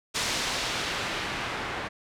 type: noise with low-pass filter sweep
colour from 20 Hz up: white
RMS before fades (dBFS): -31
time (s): 0.14-1.89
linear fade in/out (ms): 20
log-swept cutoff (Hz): 6100 to 1700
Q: 0.78
effects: none